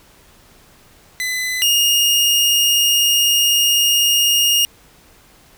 sawtooth tone pair in turn, 2011 / 2844 Hz, B6 / F7, +31 / +31 cents, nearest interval tritone, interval 600 cents, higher second, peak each -16 / -9 dBFS, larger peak second, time 1.2-1.62 / 1.62-4.65 s, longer second, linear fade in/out 0 ms, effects pink hiss -49 dBFS RMS until 5.57 s

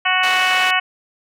harmonic tone, 370 Hz, F#4, in tune, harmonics 2 / 3 / 4 / 5 / 6 / 7 / 8, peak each -22 / -22 / -22 / -22 / -22 / -22 / -22 dBFS, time 0.05-0.8 s, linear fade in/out 10 ms
white band-pass noise, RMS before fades -27 dBFS, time 0.23-0.71 s, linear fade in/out 5 ms, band 420 to 4100 Hz, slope 12 dB/octave
effects none

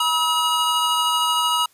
square tone cluster, 965 / 1283 / 2882 Hz, B5 / E6 / F#7, -40 / -47 / -46 cents, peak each -23 dBFS, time 0-1.66 s, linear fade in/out 5 ms, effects white hiss -57 dBFS RMS until 1.73 s + resampled to 32000 Hz

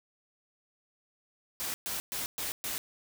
white noise bursts, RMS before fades -35 dBFS, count 5, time 1.6-2.78 s, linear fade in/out 0 ms, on 140 ms, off 120 ms, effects none

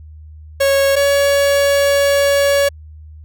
45% pulse tone pair in turn, 551 / 562.9 Hz, C#5 / C#5, -11 / +26 cents, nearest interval unison, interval 37 cents, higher second, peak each -11 dBFS, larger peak neither, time 0.6-0.96 / 0.96-2.69 s, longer second, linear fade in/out 10 ms, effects added 77 Hz sine -34 dBFS peak until 3.24 s

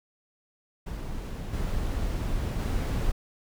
brown noise with level steps, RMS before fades -34 / -29 / -27 dBFS, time 0.86-3.12 s, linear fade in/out 10 ms, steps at 1.53 / 2.59 s, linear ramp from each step 5 ms, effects none

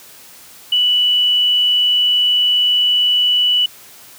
sine tone, 2960 Hz, F#7, in tune, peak -11 dBFS, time 0.72-3.66 s, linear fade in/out 5 ms, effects white hiss -41 dBFS RMS until 4.18 s + high-pass 80 Hz 12 dB/octave

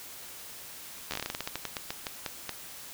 slowing click train, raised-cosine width 0.2 ms, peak -15 dBFS, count 19, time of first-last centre 1.11-2.493 s, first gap 12 ms, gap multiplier 1.19, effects white hiss -45 dBFS RMS until 2.93 s

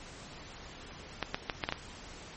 clicks, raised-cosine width 0.3 ms, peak -14 dBFS, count 6, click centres 1.227 / 1.345 / 1.498 / 1.638 / 1.689 / 1.724 s, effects pink hiss -48 dBFS RMS until 2.36 s + MP3 32 kbps

